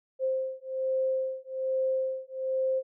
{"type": "beating tone pair", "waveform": "sine", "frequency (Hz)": [524, 525.2], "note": ["C5", "C5"], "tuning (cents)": [2, 6], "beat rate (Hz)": 1.2, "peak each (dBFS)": -30, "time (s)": [0.19, 2.83], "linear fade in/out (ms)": 50, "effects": []}